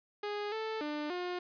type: tone with pitch steps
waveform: sawtooth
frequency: 413.6 / 440.3 / 298.3 / 357.5 Hz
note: G#4 / A4 / D4 / F4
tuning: -7 / +1 / +27 / +41 cents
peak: -31 dBFS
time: 0.23-1.39 s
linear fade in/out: 5 ms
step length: 290 ms
effects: resampled to 11025 Hz + 12-bit